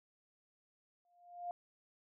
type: tone with exponential growth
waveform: sine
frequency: 703 Hz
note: F5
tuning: 11 cents sharp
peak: -36 dBFS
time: 1.05-1.51 s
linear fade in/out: 1 ms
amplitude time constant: 99 ms
effects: none